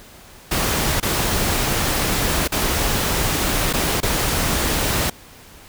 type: noise with dropouts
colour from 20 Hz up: pink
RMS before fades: -20 dBFS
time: 0.51-5.1 s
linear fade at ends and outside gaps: 5 ms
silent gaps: 1.001-1.027 / 2.477-2.52 / 3.729-3.735 / 4.004-4.029 s
effects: pink hiss -44 dBFS RMS until 5.68 s